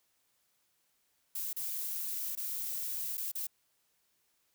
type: noise with dropouts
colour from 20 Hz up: violet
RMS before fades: -37 dBFS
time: 1.35-3.47 s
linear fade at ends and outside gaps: 5 ms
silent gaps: 1.53-1.564 / 2.353-2.372 / 3.172-3.177 / 3.317-3.352 s
effects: white hiss -75 dBFS RMS until 4.54 s